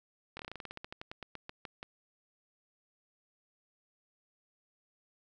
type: slowing click train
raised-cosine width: 0.3 ms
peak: -26 dBFS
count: 20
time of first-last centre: 0.37-1.829 s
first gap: 23 ms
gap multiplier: 1.12
effects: none